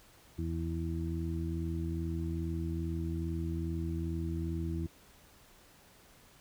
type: harmonic tone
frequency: 82.41 Hz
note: E2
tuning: in tune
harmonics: 1 / 2 / 3 / 4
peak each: -35 / -38 / -45 / -39 dBFS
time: 0.38-4.87 s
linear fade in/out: 10 ms
effects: pink hiss -60 dBFS RMS until 6.4 s